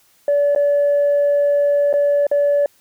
sine tone with dropouts, 575 Hz, D5, 37 cents flat, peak -11 dBFS, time 0.28-2.66 s, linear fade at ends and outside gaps 2 ms, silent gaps 0.55-0.56 / 1.929-1.938 / 2.268-2.314 s, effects tanh soft clip ceiling -10 dBFS + white hiss -56 dBFS RMS until 2.8 s

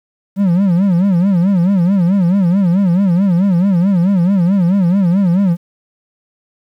triangle tone with vibrato, 185 Hz, F#3, in tune, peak -7 dBFS, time 0.36-5.57 s, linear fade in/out 50 ms, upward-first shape sine, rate 4.6 Hz, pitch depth 160 cents each way, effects 8-bit

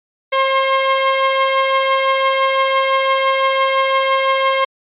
sawtooth tone pair together, 536 / 1066.1 Hz, C5 / C6, +42 / +32 cents, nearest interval octave, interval 1190 cents, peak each -12 dBFS, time 0.32-4.65 s, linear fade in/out 10 ms, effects resampled to 8000 Hz

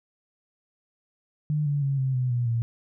sine tone with pitch steps, 150.3 / 144.01 / 137.99 / 132.21 / 126.68 / 121.38 / 116.3 Hz, D3 / D3 / C#3 / C3 / B2 / B2 / A#2, +40 / -34 / -8 / +18 / +44 / -30 / -4 cents, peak -22 dBFS, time 1.5-2.62 s, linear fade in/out 0 ms, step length 160 ms, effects none

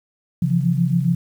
sine tone cluster, 135.2 / 168.2 / 175.6 Hz, C#3 / E3 / F3, -43 / +35 / +10 cents, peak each -20 dBFS, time 0.42-1.15 s, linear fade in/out 5 ms, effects 8-bit

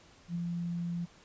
sine tone with ADSR envelope, 172 Hz, F3, 26 cents flat, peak -30 dBFS, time 0.28-1.06 s, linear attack 73 ms, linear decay 7 ms, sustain -2 dB, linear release 20 ms, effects pink hiss -59 dBFS RMS until 1.24 s + resampled to 16000 Hz

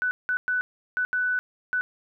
sine tone bursts at uneven times, 1493 Hz, F#6, 15 cents sharp, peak -22 dBFS, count 6, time 0.02-0.11 / 0.29-0.37 / 0.48-0.61 / 0.97-1.05 / 1.13-1.39 / 1.73-1.81 s, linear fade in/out 0 ms, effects none

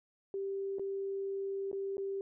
sine tone with dropouts, 392 Hz, G4, in tune, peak -34 dBFS, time 0.34-2.21 s, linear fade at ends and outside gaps 1 ms, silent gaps 0.785-0.795 / 1.715-1.729 / 1.97-1.98 s, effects none

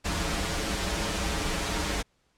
pink noise with comb filter, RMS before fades -29 dBFS, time 0.04-2.03 s, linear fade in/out 20 ms, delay 8 ms, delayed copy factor -0.85, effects pink hiss -70 dBFS RMS until 2.37 s + low-pass 8000 Hz 12 dB/octave

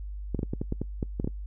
clicks, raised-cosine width 3 ms, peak -16 dBFS, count 11, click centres 0.347 / 0.392 / 0.431 / 0.535 / 0.615 / 0.724 / 0.816 / 1.028 / 1.199 / 1.245 / 1.275 s, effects noise-tail reverb RT60 0.1 s tail -24 dB re dry + added 50 Hz sine -34 dBFS peak until 1.46 s

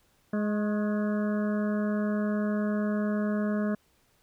harmonic tone with a mistuned harmonic, 209.2 Hz, G#3, 13 cents sharp, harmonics 1 / 2 / 3 / 5 / 6 / 7 / 8, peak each -26 / -36 / -35 / -44 / -45 / -44 / -44 dBFS, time 0.33-3.75 s, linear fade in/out 5 ms, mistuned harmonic 5, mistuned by +52 cents, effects pink hiss -67 dBFS RMS until 4.22 s

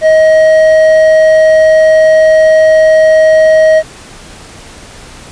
triangle tone with hard clipping, 631 Hz, D#5, 24 cents sharp, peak -4 dBFS, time 0.01-3.83 s, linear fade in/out 50 ms, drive 9 dB, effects pink hiss -32 dBFS RMS until 5.31 s + resampled to 22050 Hz

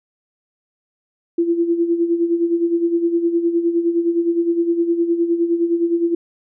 sine tone with tremolo, 339.2 Hz, E4, 50 cents sharp, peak -12 dBFS, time 1.38-6.15 s, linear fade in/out 5 ms, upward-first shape sine, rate 9.7 Hz, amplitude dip 65%, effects none

